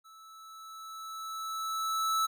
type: tone with level ramp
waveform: square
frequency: 1310 Hz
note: E6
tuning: 11 cents flat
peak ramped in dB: -53 to -26 dBFS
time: 0.04-2.27 s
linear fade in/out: 20 ms
effects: none